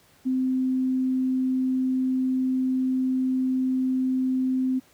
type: tone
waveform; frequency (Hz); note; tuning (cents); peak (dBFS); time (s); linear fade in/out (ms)
sine; 258.8; C4; -19; -21; 0.25-4.8; 20
effects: pink hiss -58 dBFS RMS until 4.93 s + high-pass 80 Hz 12 dB/octave